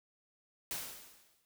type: noise with exponential decay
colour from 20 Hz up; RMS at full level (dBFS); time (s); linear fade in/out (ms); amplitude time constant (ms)
white; -37; 0.71-1.45; 0; 160
effects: none